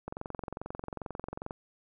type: click train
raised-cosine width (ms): 1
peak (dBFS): -23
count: 33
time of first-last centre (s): 0.08-1.509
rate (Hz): 22.4
effects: none